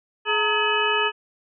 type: harmonic tone with a mistuned harmonic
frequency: 424.5 Hz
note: G#4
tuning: 38 cents sharp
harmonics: 1 / 2 / 3 / 4 / 6 / 7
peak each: -26 / -26 / -26 / -26 / -26 / -26 dBFS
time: 0.25-1.12 s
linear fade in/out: 50 ms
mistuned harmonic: 2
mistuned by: +130 cents
effects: none